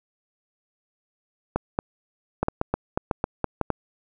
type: clicks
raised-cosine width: 1 ms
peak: -8 dBFS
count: 12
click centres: 1.56 / 1.789 / 2.43 / 2.484 / 2.614 / 2.74 / 2.975 / 3.112 / 3.241 / 3.443 / 3.613 / 3.703 s
effects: none